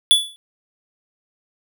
square tone with exponential decay, 3440 Hz, A7, 40 cents flat, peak -7 dBFS, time 0.11-0.36 s, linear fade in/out 0 ms, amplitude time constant 53 ms, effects none

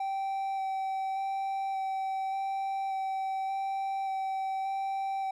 triangle tone with vibrato, 774 Hz, G5, 22 cents flat, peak -28 dBFS, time 0-5.31 s, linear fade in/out 5 ms, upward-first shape square, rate 0.86 Hz, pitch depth 9 cents each way, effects none

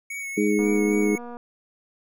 square tone with vibrato, 2221 Hz, C#7, 3 cents sharp, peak -31 dBFS, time 0.1-1.18 s, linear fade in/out 5 ms, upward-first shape sine, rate 3.7 Hz, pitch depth 24 cents each way
harmonic tone, 103.83 Hz, G#2, in tune, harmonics 2 / 3 / 4, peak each -23 / -23 / -23 dBFS, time 0.37-1.16 s, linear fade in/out 10 ms
click train, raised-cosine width 1 ms, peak -26 dBFS, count 188, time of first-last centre 0.59-1.369 s, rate 240 Hz
effects none

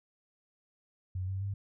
sine tone with pitch steps, 92.5 / 95.82 / 99.25 Hz, F#2 / G2 / G2, 0 / -39 / +22 cents, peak -32 dBFS, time 1.15-1.54 s, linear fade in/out 5 ms, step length 130 ms, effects none

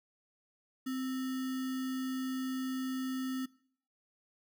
sine tone with sample-and-hold, 260 Hz, C4, 11 cents flat, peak -33 dBFS, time 0.86-3.46 s, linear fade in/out 10 ms, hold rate 1575 Hz, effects noise-tail reverb RT60 0.6 s tail -22 dB re dry

